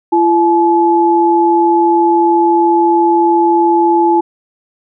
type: tone pair together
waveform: sine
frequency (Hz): 340.1 / 857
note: F4 / A5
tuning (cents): -46 / -46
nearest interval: octave + major third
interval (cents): 1600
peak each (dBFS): -10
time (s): 0.12-4.21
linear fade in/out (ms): 10
effects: none

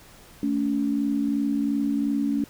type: tone pair together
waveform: sine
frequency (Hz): 220 / 282.8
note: A3 / C#4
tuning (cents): 0 / +35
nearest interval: major third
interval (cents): 435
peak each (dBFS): -26 / -23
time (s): 0.43-2.44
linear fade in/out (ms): 2
effects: pink hiss -50 dBFS RMS until 2.49 s

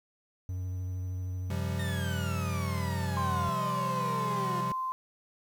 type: tone with vibrato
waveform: triangle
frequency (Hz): 91.9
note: F#2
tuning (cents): -11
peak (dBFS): -30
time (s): 0.49-3.49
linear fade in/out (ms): 0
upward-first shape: sine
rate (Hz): 13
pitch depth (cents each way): 17
type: chord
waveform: square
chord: C suspended fourth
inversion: none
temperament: equal with one note detuned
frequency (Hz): 130.81 / 171.42 / 196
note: C3 / F3 / G3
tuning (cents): 0 / -32 / 0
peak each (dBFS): -37 / -38 / -40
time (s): 1.5-4.72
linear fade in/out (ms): 2
type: exponential sweep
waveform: 30% pulse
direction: down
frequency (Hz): 1853 to 349.2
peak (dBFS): -36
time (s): 1.79-4.61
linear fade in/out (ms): 5
type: tone with pitch glide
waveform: sine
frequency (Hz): 1046.5 to 1038.7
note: C6 to C6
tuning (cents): 0 to -13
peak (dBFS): -30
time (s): 3.17-4.92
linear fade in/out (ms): 0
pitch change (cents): -13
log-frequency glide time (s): 3.3-3.4
effects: 10-bit

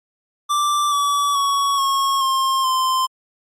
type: tone with pitch steps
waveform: square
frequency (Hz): 1174.7 / 1146.5 / 1119.1 / 1092.2 / 1066.1 / 1040.5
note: D6 / D6 / C#6 / C#6 / C6 / C6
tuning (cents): 0 / -42 / +16 / -26 / +32 / -10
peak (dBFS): -17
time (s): 0.49-3.07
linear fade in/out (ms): 20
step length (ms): 430
effects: low-pass 12000 Hz 12 dB/octave + Opus 48 kbps

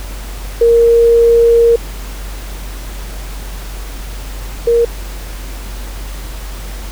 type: tone pair in turn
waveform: sine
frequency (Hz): 466.2 / 468.7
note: A#4 / A#4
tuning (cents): 0 / +9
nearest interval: unison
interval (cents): 9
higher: second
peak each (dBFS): -5 / -7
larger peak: first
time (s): 0.61-1.76 / 4.67-4.85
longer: first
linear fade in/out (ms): 5
effects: added 47 Hz sine -23 dBFS peak until 6.91 s + pink hiss -32 dBFS RMS until 6.91 s

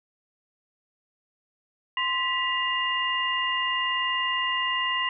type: tone cluster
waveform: sine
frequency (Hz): 1038 / 1959 / 2821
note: C6 / B6 / F7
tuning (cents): -14 / -15 / +17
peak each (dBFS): -28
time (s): 1.97-5.09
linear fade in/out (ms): 2
effects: none

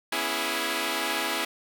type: chord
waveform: 5% pulse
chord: C# minor seventh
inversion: third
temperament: equal with one note detuned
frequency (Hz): 243.7 / 277.2 / 329.6 / 415.3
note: B3 / C#4 / E4 / G#4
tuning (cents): -23 / 0 / 0 / 0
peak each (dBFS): -23 / -23 / -18 / -21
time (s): 0.12-1.45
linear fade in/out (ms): 5
effects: none

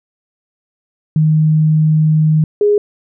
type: tone pair in turn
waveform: sine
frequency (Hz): 155.56 / 413.7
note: D#3 / G#4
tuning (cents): 0 / -7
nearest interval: octave + perfect fourth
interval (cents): 1693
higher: second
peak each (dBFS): -8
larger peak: neither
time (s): 1.16-2.44 / 2.61-2.78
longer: first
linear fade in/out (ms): 2
effects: none

